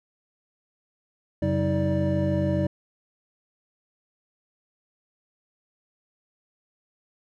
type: tone cluster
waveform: triangle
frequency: 90.2 / 137.1 / 189.3 / 317.8 / 587 Hz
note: F#2 / C#3 / F#3 / D#4 / D5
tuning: -44 / -19 / +40 / +37 / -1 cents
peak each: -26 dBFS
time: 1.42-2.67 s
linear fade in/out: 5 ms
effects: none